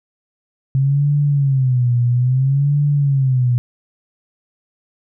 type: tone with vibrato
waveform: sine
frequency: 132.6 Hz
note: C3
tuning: 23 cents sharp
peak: -12 dBFS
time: 0.75-3.58 s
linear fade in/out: 0 ms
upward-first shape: sine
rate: 0.6 Hz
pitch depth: 160 cents each way
effects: none